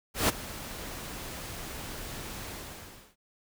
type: noise with ADSR envelope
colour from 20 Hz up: pink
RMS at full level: -23 dBFS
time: 0.14-3.16 s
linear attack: 150 ms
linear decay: 15 ms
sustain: -17 dB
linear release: 670 ms
effects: none